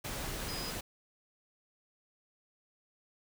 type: tone in noise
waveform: sine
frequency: 4978 Hz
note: D#8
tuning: in tune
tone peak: -42 dBFS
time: 0.48-0.71 s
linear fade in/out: 10 ms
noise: pink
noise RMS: -39 dBFS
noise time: 0.04-0.81 s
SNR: -6 dB
effects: none